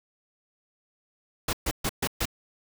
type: noise bursts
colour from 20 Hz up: pink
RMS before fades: -27 dBFS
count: 5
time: 1.48-2.255 s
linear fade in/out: 5 ms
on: 51 ms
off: 130 ms
effects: none